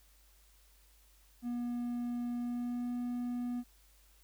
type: tone with pitch glide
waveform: triangle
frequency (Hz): 241.1 to 243.8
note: B3 to B3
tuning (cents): -41 to -22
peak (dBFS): -32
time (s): 1.42-3.64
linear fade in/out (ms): 50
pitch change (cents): +19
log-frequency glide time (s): 2.38-2.92
effects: added 50 Hz sine -63 dBFS peak until 4.23 s + white hiss -67 dBFS RMS until 4.23 s